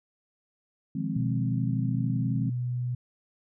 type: chord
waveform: sine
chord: F minor seventh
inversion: third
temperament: equal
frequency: 155.56 / 174.61 / 207.7 / 261.6 Hz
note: Eb3 / F3 / Ab3 / C4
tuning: 0 / 0 / 0 / 0 cents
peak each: -33 dBFS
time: 0.95-2.5 s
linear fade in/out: 5 ms
type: tone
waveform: sine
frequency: 123.5 Hz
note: B2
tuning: in tune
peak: -27 dBFS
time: 1.16-2.95 s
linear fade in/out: 5 ms
effects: none